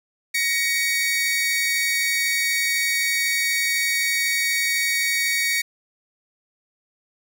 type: tone pair together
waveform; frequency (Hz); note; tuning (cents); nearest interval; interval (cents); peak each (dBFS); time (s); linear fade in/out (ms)
sawtooth; 1889 / 2246; A#6 / C#7; +22 / +22; minor third; 300; -21 / -18; 0.34-5.62; 10
effects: none